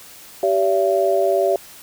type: tone cluster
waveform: sine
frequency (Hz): 388.3 / 572 / 674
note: G4 / D5 / E5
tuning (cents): -16 / -46 / +38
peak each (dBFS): -19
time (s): 0.43-1.56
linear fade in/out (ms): 2
effects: white hiss -42 dBFS RMS until 1.82 s